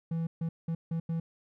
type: tone bursts at uneven times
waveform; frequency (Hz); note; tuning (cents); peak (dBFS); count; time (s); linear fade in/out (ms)
triangle; 164.81; E3; 0; -27; 5; 0.11-0.27 / 0.41-0.49 / 0.68-0.75 / 0.91-1 / 1.09-1.2; 5
effects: none